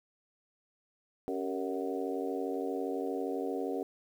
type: harmonic tone with a mistuned harmonic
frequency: 92.5 Hz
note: F#2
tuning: in tune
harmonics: 3 / 4 / 5 / 6 / 7 / 8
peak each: -37 / -37 / -37 / -44 / -44 / -43 dBFS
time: 1.28-3.83 s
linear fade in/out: 0 ms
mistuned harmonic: 4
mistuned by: +69 cents
effects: 10-bit